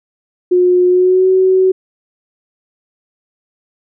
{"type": "tone with pitch glide", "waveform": "sine", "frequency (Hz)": [360.1, 375.4], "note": ["F#4", "F#4"], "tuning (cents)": [-47, 25], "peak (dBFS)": -7, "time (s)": [0.51, 1.72], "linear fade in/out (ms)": 10, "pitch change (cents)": 72, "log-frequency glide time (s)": [0.87, 1.28], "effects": []}